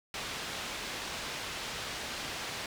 white low-pass noise, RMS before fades -39 dBFS, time 0.14-2.66 s, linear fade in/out 2 ms, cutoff 4200 Hz, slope 12 dB/octave, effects none

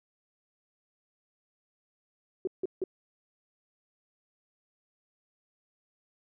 sine tone bursts, 374.1 Hz, F#4, 19 cents sharp, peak -27 dBFS, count 3, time 2.45-2.839 s, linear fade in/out 2 ms, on 23 ms, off 160 ms, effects none

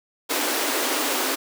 pink high-pass noise, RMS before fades -24 dBFS, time 0.29-1.36 s, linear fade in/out 20 ms, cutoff 250 Hz, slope 96 dB/octave, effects none

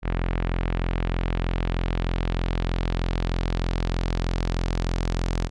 sawtooth tone with low-pass filter sweep, 43.21 Hz, F1, 18 cents flat, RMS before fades -25 dBFS, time 0.02-5.5 s, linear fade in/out 50 ms, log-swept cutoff 2300 to 6200 Hz, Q 1.4, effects none

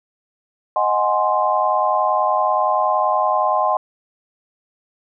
sine chord, Ab dominant seventh, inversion second, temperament equal, 622.3 / 740 / 830.6 / 1046.5 Hz, Eb5 / Gb5 / Ab5 / C6, 0 / 0 / 0 / 0 cents, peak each -21 / -21 / -21 / -19 dBFS, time 0.76-3.77 s, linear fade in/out 2 ms, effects none

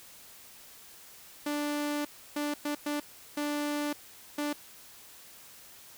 sawtooth tone bursts at uneven times, 293.7 Hz, D4, in tune, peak -26 dBFS, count 6, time 1.46-2.05 / 2.36-2.54 / 2.65-2.75 / 2.86-3 / 3.37-3.93 / 4.38-4.53 s, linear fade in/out 5 ms, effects white hiss -52 dBFS RMS until 5.97 s

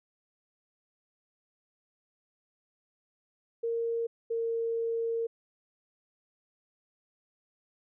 sine tone pair in turn, 462.6 / 459.1 Hz, A#4 / A#4, -13 / -26 cents, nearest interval unison, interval 13 cents, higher first, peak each -28 dBFS, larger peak neither, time 3.63-4.07 / 4.3-5.27 s, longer second, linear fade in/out 10 ms, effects none

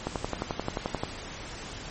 click train, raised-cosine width 1 ms, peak -14 dBFS, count 12, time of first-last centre 0.07-1.035 s, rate 11.4 Hz, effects pink hiss -40 dBFS RMS until 1.9 s + MP3 32 kbps

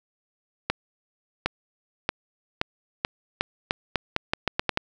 accelerating click train, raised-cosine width 0.3 ms, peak -6 dBFS, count 14, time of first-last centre 0.7-4.774 s, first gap 760 ms, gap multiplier 0.83, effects none

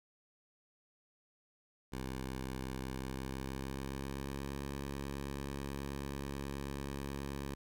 10% pulse tone with pitch glide, 65.4 to 69.29 Hz, C2 to C#2, 0 to 0 cents, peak -31 dBFS, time 1.92-7.55 s, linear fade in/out 10 ms, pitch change +100 cents, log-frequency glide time 2.87-4.59 s, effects none

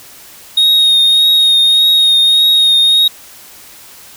triangle tone with vibrato, 3729 Hz, A#7, in tune, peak -5 dBFS, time 0.57-3.08 s, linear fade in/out 5 ms, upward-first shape triangle, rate 1.7 Hz, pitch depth 24 cents each way, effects white hiss -37 dBFS RMS until 4.16 s

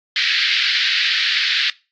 white band-pass noise, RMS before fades -18 dBFS, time 0.16-1.7 s, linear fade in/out 2 ms, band 1600 to 4500 Hz, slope 48 dB/octave, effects noise-tail reverb RT60 0.3 s tail -22 dB re dry + AAC 64 kbps

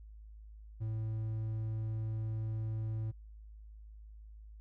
triangle tone, 110 Hz, A2, in tune, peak -32 dBFS, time 0.8-3.12 s, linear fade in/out 20 ms, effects added 53 Hz sine -49 dBFS peak until 4.6 s

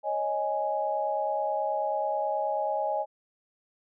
sine chord, C# suspended second, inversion none, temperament just, 554.4 / 623.7 / 831.5 Hz, C#5 / D#5 / G#5, 0 / +4 / +2 cents, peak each -33 / -30 / -29 dBFS, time 0.03-3.06 s, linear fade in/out 50 ms, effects none

